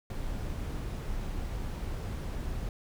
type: noise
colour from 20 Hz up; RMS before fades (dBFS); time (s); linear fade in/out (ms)
brown; -35; 0.1-2.69; 2
effects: none